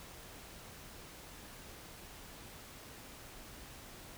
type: silence
effects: pink hiss -52 dBFS RMS until 4.17 s